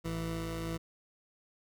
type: tone pair together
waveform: 20% pulse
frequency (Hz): 55.41 / 164.81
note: A1 / E3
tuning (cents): +13 / 0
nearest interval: octave + perfect fifth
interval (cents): 1887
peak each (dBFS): -35 / -31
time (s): 0.04-0.78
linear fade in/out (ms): 20
effects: none